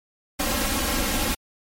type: noise with comb filter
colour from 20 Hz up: pink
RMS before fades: -24 dBFS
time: 0.39-1.35 s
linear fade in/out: 10 ms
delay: 3.7 ms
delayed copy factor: +0.85
effects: MP3 64 kbps